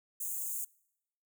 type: high-pass noise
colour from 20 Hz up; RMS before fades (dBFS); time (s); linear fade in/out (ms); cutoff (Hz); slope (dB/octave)
white; -37; 0.2-0.65; 10; 6500; 96
effects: noise-tail reverb RT60 0.8 s tail -25 dB re dry